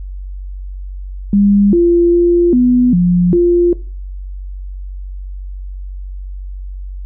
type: tone with pitch steps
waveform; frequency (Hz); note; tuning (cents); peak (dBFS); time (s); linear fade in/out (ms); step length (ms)
sine; 201.7 / 344.3 / 346.7 / 247.9 / 176.9 / 348.3; G3 / F4 / F4 / B3 / F3 / F4; +50 / -25 / -13 / +7 / +23 / -5; -7; 1.33-3.73; 2; 400
effects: noise-tail reverb RT60 0.4 s tail -19 dB re dry + added 47 Hz sine -23 dBFS peak until 7.05 s